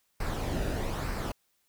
brown noise with flanger, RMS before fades -32 dBFS, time 0.2-1.32 s, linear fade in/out 5 ms, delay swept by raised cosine 0.29 to 0.94 ms, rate 1.1 Hz, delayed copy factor -0.5, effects white hiss -73 dBFS RMS until 1.68 s

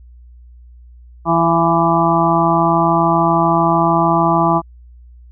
harmonic tone with a mistuned harmonic, 166.7 Hz, E3, 20 cents sharp, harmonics 1 / 2 / 4 / 5 / 6 / 7, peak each -18 / -18 / -18 / -18 / -18 / -18 dBFS, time 1.25-4.62 s, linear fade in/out 50 ms, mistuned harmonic 4, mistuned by +19 cents, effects added 60 Hz sine -38 dBFS peak until 5.31 s

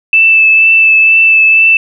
sine tone with vibrato, 2637 Hz, E7, in tune, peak -3 dBFS, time 0.13-1.77 s, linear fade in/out 2 ms, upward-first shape triangle, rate 2.1 Hz, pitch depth 17 cents each way, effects none

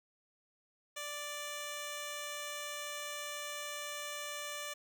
5% pulse tone with notch filter, 587.3 Hz, D5, in tune, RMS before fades -42 dBFS, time 0.96-4.74 s, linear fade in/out 10 ms, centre 4700 Hz, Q 2, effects none

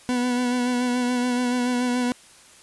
40% pulse tone with vibrato, 246.9 Hz, B3, in tune, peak -20 dBFS, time 0.09-2.12 s, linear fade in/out 0 ms, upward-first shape sine, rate 7 Hz, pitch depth 26 cents each way, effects white hiss -50 dBFS RMS until 2.62 s + resampled to 24000 Hz

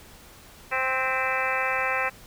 harmonic tone with a mistuned harmonic, 261.6 Hz, C4, in tune, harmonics 2 / 3 / 4 / 5 / 6 / 7 / 8 / 9 / 10, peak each -32 / -32 / -32 / -32 / -32 / -32 / -32 / -32 / -32 dBFS, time 0.71-2.1 s, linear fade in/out 20 ms, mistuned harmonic 8, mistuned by -58 cents, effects pink hiss -49 dBFS RMS until 2.26 s

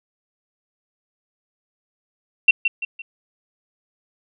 sine tone with echo, 2720 Hz, F7, 46 cents flat, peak -7 dBFS, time 2.48-2.51 s, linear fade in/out 5 ms, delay 170 ms, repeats 3, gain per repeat -8 dB, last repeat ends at 3.02 s, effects none

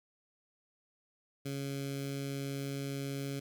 15% pulse tone with notch filter, 138.59 Hz, C#3, in tune, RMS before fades -38 dBFS, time 1.45-3.4 s, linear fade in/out 10 ms, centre 960 Hz, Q 0.52, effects none

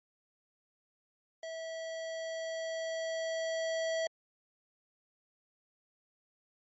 square tone with level ramp, 651 Hz, E5, 22 cents flat, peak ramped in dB -40 to -31 dBFS, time 1.43-4.07 s, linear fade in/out 2 ms, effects MP3 32 kbps

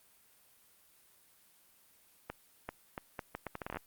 accelerating click train, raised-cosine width 0.5 ms, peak -23 dBFS, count 14, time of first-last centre 2.3-3.77 s, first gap 390 ms, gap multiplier 0.74, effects white hiss -65 dBFS RMS until 3.86 s + Opus 32 kbps

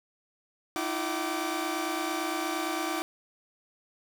sawtooth tone cluster, 314.9 / 343.7 / 762 / 1168 Hz, D#4 / F4 / G5 / D6, +21 / -28 / -49 / -10 cents, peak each -30 / -31 / -32 / -32 dBFS, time 0.76-3.02 s, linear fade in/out 0 ms, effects none

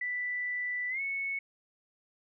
sine tone with pitch glide, 1978 to 2207 Hz, B6 to C#7, +2 to -8 cents, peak -31 dBFS, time 0.01-1.39 s, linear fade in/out 5 ms, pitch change +190 cents, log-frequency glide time 0.89-1.01 s, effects none

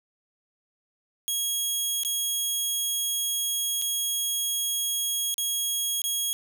15% pulse tone with dropouts, 3300 Hz, G#7, 12 cents flat, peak -18 dBFS, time 1.28-6.33 s, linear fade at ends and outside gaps 0 ms, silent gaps 2.034-2.049 / 3.816-3.821 / 5.342-5.381 / 6.018-6.04 s, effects none

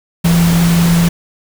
sine tone in noise, 169.7 Hz, F3, 49 cents flat, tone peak -8 dBFS, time 0.24-1.09 s, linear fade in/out 10 ms, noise pink, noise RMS -19 dBFS, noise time 0.24-1.09 s, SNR +8 dB, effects none

